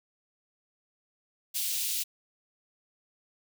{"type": "high-pass noise", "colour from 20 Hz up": "white", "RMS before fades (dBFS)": -31, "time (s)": [1.54, 2.04], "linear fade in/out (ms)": 20, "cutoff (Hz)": 2700, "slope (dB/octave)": 24, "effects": []}